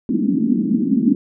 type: band-pass noise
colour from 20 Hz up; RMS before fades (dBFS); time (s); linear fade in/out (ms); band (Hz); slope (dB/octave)
pink; -17; 0.09-1.15; 2; 200 to 290; 48
effects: none